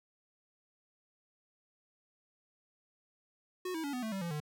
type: tone with pitch steps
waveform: square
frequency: 366 / 322.3 / 283.9 / 250 / 220.2 / 193.88 / 170.75 / 150.37 Hz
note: F#4 / E4 / C#4 / B3 / A3 / G3 / F3 / D3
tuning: -19 / -39 / +41 / +21 / +2 / -19 / -39 / +41 cents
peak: -36 dBFS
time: 3.65-4.402 s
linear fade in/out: 5 ms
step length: 94 ms
effects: none